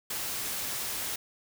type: noise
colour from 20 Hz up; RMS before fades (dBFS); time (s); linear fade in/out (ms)
white; -34; 0.1-1.16; 5
effects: none